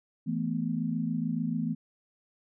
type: chord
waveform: sine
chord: E suspended fourth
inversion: none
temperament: equal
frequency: 164.81 / 220 / 246.9 Hz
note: E3 / A3 / B3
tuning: 0 / 0 / 0 cents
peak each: -32 dBFS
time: 0.26-1.75 s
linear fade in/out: 20 ms
effects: none